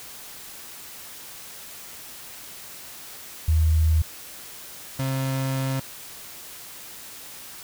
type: tone pair in turn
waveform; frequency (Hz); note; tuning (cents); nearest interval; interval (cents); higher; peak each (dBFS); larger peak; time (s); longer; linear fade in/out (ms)
sine / 35% pulse; 79.4 / 133.53; D#2 / C3; +36 / +36; major sixth; 900; second; -16 / -22; first; 3.48-4.02 / 4.99-5.8; second; 5
effects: white hiss -41 dBFS RMS until 7.63 s